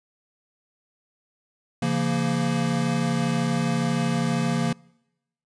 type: chord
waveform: square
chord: Bb minor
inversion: first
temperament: equal with one note detuned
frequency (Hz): 138.59 / 171.12 / 233.1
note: Db3 / F3 / Bb3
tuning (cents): 0 / -35 / 0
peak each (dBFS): -28 / -27 / -26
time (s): 1.82-4.73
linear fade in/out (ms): 5
effects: noise-tail reverb RT60 0.9 s tail -26 dB re dry + resampled to 22050 Hz